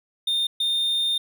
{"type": "tone bursts at uneven times", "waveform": "triangle", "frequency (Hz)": 3636, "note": "A#7", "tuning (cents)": -44, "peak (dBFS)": -19, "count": 2, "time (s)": [[0.27, 0.47], [0.6, 1.18]], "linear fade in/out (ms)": 5, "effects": []}